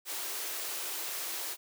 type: high-pass noise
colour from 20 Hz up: white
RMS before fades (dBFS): -37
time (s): 0.05-1.57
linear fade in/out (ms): 50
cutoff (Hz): 300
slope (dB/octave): 96
effects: none